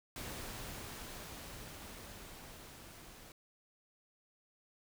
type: noise with level ramp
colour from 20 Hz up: pink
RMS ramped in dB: -44 to -55 dBFS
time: 0.16-3.32 s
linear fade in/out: 2 ms
effects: none